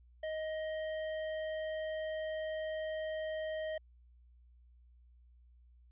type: tone with hard clipping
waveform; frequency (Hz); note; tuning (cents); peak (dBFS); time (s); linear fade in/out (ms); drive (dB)
sine; 627; D#5; +13; -38; 0.23-3.78; 5; 12
effects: added 60 Hz sine -59 dBFS peak until 5.91 s + resampled to 8000 Hz